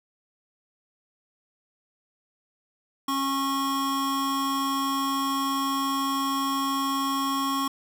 square tone pair together, 273.3 / 1094.2 Hz, C#4 / C#6, -24 / -23 cents, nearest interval 2 octaves, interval 2401 cents, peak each -29 / -27 dBFS, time 3.08-7.68 s, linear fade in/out 5 ms, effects none

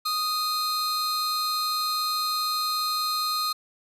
45% pulse tone pair together, 1244.5 / 4178 Hz, D#6 / C8, 0 / -3 cents, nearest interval octave + major sixth, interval 2097 cents, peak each -27 dBFS, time 0.05-3.53 s, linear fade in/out 10 ms, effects resampled to 32000 Hz

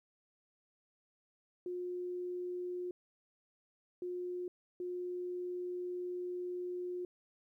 sine tone bursts at uneven times, 358.2 Hz, F4, 44 cents sharp, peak -37 dBFS, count 3, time 1.66-2.91 / 4.02-4.48 / 4.8-7.05 s, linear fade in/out 2 ms, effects 13-bit

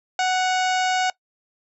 harmonic tone with a mistuned harmonic, 742 Hz, F#5, 5 cents sharp, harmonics 1 / 2 / 3 / 4 / 5 / 6 / 7 / 8 / 9 / 10, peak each -20 / -26 / -30 / -32 / -34 / -36 / -37 / -38 / -39 / -40 dBFS, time 0.19-1.1 s, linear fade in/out 2 ms, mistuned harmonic 4, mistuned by -41 cents, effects noise-tail reverb RT60 0.1 s tail -21 dB re dry

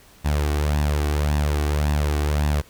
sawtooth tone with flanger, 74 Hz, D2, 14 cents sharp, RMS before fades -21 dBFS, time 0.24-2.62 s, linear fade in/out 20 ms, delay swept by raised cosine 1.1 to 2.7 ms, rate 1.8 Hz, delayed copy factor +0.55, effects pink hiss -51 dBFS RMS until 2.69 s

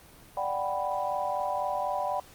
sine chord, G major seventh, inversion second, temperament equal, 587.3 / 740 / 784 / 987.8 Hz, D5 / F#5 / G5 / B5, 0 / 0 / 0 / 0 cents, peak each -33 dBFS, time 0.37-2.2 s, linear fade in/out 2 ms, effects pink hiss -53 dBFS RMS until 2.34 s + Opus 32 kbps

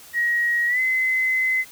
sine tone with pitch glide, 1895 to 2043 Hz, A#6 to C7, +28 to -42 cents, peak -18 dBFS, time 0.13-1.65 s, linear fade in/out 50 ms, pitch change +130 cents, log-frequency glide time 0.67-0.8 s, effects white hiss -45 dBFS RMS until 1.71 s

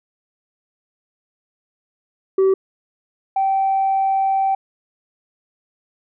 sine tone pair in turn, 383.7 / 775.6 Hz, G4 / G5, -37 / -19 cents, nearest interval octave, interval 1218 cents, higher second, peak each -9 / -14 dBFS, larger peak first, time 2.38-2.54 / 3.36-4.55 s, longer second, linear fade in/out 5 ms, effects tanh soft clip ceiling -11 dBFS

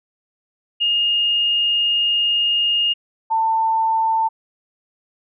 sine tone pair in turn, 2841 / 893.3 Hz, F7 / A5, +29 / +26 cents, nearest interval octave + minor sixth, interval 2003 cents, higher first, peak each -15 dBFS, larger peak neither, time 0.8-2.94 / 3.3-4.29 s, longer first, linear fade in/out 20 ms, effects none

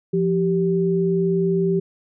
sine tone pair together, 173.1 / 389 Hz, F3 / G4, -15 / -13 cents, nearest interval octave + major second, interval 1402 cents, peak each -20 / -19 dBFS, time 0.13-1.8 s, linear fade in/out 10 ms, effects none

